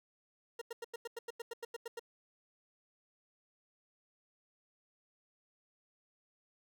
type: tone bursts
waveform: 40% pulse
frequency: 466.2 Hz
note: A#4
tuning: in tune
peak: -39 dBFS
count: 13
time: 0.59-1.995 s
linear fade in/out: 5 ms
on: 25 ms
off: 90 ms
effects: none